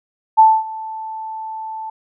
sine tone with ADSR envelope, 880 Hz, A5, in tune, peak -4 dBFS, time 0.37-1.9 s, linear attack 23 ms, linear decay 240 ms, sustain -21 dB, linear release 6 ms, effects none

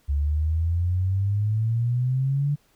sine exponential sweep, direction up, 69.8 to 146.83 Hz, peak -20 dBFS, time 0.08-2.56 s, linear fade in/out 20 ms, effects pink hiss -63 dBFS RMS until 2.75 s

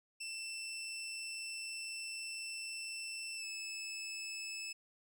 20% pulse tone with pitch glide, 2674 to 2611 Hz, E7 to E7, +24 to -17 cents, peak -36 dBFS, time 0.2-4.73 s, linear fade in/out 10 ms, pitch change -41 cents, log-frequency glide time 3.36-3.45 s, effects none

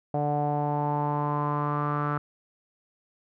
sawtooth tone with low-pass filter sweep, 146.83 Hz, D3, in tune, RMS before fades -27 dBFS, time 0.14-2.18 s, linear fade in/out 2 ms, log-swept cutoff 690 to 1300 Hz, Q 6.3, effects none

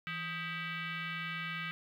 sine tone with frequency modulation, 164.81 Hz, E3, in tune, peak -36 dBFS, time 0.07-1.71 s, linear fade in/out 0 ms, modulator 709 Hz, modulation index 3.9, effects 11-bit

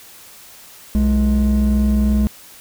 triangle tone pair together, 62.61 / 210.6 Hz, B1 / G#3, +24 / +24 cents, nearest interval octave + major sixth, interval 2100 cents, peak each -12 dBFS, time 0.95-2.27 s, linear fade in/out 0 ms, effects tanh soft clip ceiling -8 dBFS + white hiss -42 dBFS RMS until 2.6 s

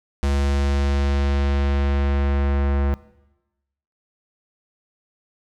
square tone with low-pass filter sweep, 70 Hz, C#2, 18 cents sharp, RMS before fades -20 dBFS, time 0.23-2.94 s, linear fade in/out 0 ms, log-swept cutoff 8600 to 1600 Hz, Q 0.79, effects noise-tail reverb RT60 1.0 s tail -19 dB re dry

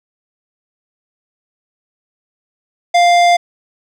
sine tone with hard clipping, 698.5 Hz, F5, in tune, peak -9 dBFS, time 2.94-3.37 s, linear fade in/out 10 ms, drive 15 dB, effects none

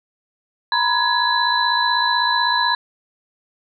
sine tone cluster, 949 / 1005 / 1678 / 3999 Hz, A#5 / B5 / G#6 / B7, +31 / +30 / +17 / +21 cents, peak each -21 dBFS, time 0.72-2.75 s, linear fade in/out 2 ms, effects none

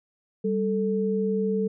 sine tone pair together, 196 / 440 Hz, G3 / A4, 0 / 0 cents, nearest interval octave + major second, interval 1400 cents, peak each -25 dBFS, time 0.44-1.68 s, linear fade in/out 10 ms, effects none

